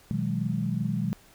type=chord; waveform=sine; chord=G# minor seventh; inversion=first; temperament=equal with one note detuned; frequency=123.47 / 159.48 / 185 / 207.7 Hz; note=B2 / D#3 / F#3 / G#3; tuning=0 / +43 / 0 / 0 cents; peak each=-31 dBFS; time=0.11-1.13 s; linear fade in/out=0 ms; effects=pink hiss -56 dBFS RMS until 1.34 s